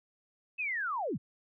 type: linear sweep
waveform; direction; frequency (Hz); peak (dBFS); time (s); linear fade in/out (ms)
sine; down; 2637 to 82.3; -31; 0.58-1.18; 20
effects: none